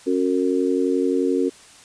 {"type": "harmonic tone", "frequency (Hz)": 91.5, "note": "F#2", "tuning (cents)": -19, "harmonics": [3, 4, 5], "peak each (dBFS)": [-21, -22, -23], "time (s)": [0.06, 1.5], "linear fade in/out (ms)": 20, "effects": ["white hiss -47 dBFS RMS until 1.84 s", "resampled to 22050 Hz"]}